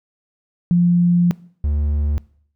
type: tone pair in turn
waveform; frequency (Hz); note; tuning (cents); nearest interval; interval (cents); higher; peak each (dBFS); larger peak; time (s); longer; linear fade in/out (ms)
sine / triangle; 174.61 / 73.41; F3 / D2; 0 / 0; octave + minor third; 1500; first; -11 / -14; first; 0.71-1.31 / 1.64-2.18; first; 0
effects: noise-tail reverb RT60 0.6 s tail -22 dB re dry